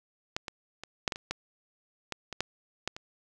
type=clicks; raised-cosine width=0.2 ms; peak=-13 / -19 / -23 / -9 / -15 / -22 / -14 / -16 / -20 / -11 / -13 / -23 dBFS; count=12; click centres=0.365 / 0.482 / 0.836 / 1.078 / 1.122 / 1.159 / 1.31 / 2.123 / 2.327 / 2.406 / 2.876 / 2.965 s; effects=none